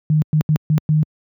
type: tone bursts at uneven times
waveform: sine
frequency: 153.7 Hz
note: D#3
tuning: 21 cents flat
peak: -11 dBFS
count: 5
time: 0.1-0.22 / 0.33-0.41 / 0.49-0.56 / 0.7-0.78 / 0.89-1.03 s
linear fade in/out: 0 ms
effects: high-pass 100 Hz 12 dB/octave